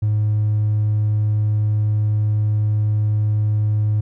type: tone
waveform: triangle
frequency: 106 Hz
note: G#2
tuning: 36 cents sharp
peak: -12 dBFS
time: 0.02-4.01 s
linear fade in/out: 10 ms
effects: tanh soft clip ceiling -11 dBFS